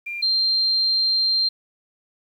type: tone pair in turn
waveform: sine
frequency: 2388 / 4169 Hz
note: D7 / C8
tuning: +28 / -7 cents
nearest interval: minor seventh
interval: 965 cents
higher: second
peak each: -27 / -17 dBFS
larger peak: second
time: 0.06-0.22 / 0.22-1.49 s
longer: second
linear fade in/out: 10 ms
effects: 9-bit